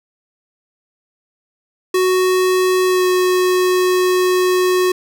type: tone with pitch glide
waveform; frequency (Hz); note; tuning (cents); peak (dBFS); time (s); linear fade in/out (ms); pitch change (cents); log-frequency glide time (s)
square; 370 to 366.2; F#4 to F#4; 0 to -18; -13; 1.94-4.92; 5; -18; 2.85-3.05
effects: none